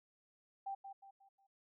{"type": "tone with echo", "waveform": "sine", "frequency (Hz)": 785, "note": "G5", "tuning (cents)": 2, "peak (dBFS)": -39, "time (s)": [0.66, 0.75], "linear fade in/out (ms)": 10, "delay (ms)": 180, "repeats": 4, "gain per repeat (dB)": -8, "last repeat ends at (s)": 1.47, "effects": []}